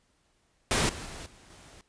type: noise with level steps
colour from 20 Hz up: pink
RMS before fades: -25 / -40 / -42 / -55 / -52 dBFS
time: 0.71-1.81 s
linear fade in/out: 0 ms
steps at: 0.89 / 1.06 / 1.26 / 1.5 s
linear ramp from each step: 2 ms
effects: pink hiss -70 dBFS RMS until 1.88 s + resampled to 22050 Hz

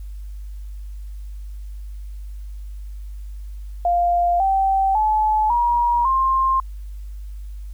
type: tone with pitch steps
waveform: sine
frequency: 698.5 / 775 / 860 / 954.2 / 1058.7 Hz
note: F5 / G5 / A5 / A#5 / C6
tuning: 0 / -20 / -40 / +40 / +20 cents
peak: -15 dBFS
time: 3.85-6.6 s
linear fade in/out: 2 ms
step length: 550 ms
effects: added 50 Hz sine -30 dBFS peak until 7.73 s + white hiss -59 dBFS RMS until 7.73 s

